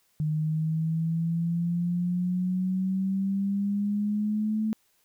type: exponential sweep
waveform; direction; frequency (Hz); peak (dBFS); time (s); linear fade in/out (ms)
sine; up; 152.6 to 218.8; -24; 0.2-4.73; 0
effects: white hiss -68 dBFS RMS until 5.04 s